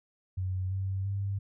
sine tone with pitch steps, 93.1 / 95.99 / 98.98 Hz, F#2 / G2 / G2, +11 / -36 / +17 cents, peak -29 dBFS, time 0.37-1.39 s, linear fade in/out 10 ms, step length 340 ms, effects none

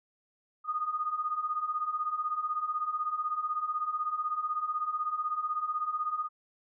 sine beating tone pair, 1222 / 1238 Hz, D#6 / D#6, -32 / -9 cents, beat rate 16 Hz, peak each -35 / -31 dBFS, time 0.64-6.29 s, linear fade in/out 50 ms, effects none

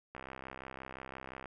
click train, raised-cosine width 0.5 ms, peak -29 dBFS, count 87, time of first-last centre 0.15-1.457 s, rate 65.8 Hz, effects none

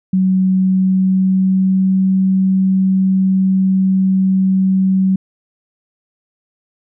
sine tone with pitch glide, 187.7 to 189.77 Hz, F#3 to F#3, +25 to +44 cents, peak -10 dBFS, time 0.13-5.16 s, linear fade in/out 5 ms, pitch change +19 cents, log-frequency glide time 0.52-2.09 s, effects none

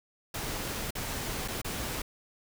pink noise with dropouts, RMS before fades -35 dBFS, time 0.34-2.02 s, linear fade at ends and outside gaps 5 ms, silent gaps 0.907-0.952 / 1.479-1.482 / 1.617-1.645 s, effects none

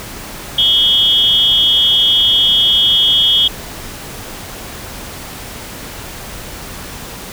sine tone with amplitude modulation, 3276 Hz, G#7, 24 cents flat, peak -4 dBFS, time 0.58-3.48 s, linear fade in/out 5 ms, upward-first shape sine, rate 288 Hz, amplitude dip 95%, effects pink hiss -29 dBFS RMS until 7.32 s

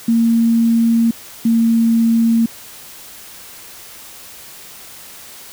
sine tone pair in turn, 230 / 228.9 Hz, A#3 / A#3, -23 / -31 cents, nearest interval unison, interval 8 cents, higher first, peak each -10 dBFS, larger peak neither, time 0.08-1.11 / 1.45-2.46 s, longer first, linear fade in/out 5 ms, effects white hiss -37 dBFS RMS until 5.52 s

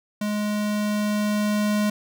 square tone with level ramp, 209.2 Hz, G#3, 13 cents sharp, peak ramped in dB -24 to -20 dBFS, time 0.21-1.9 s, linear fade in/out 5 ms, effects none

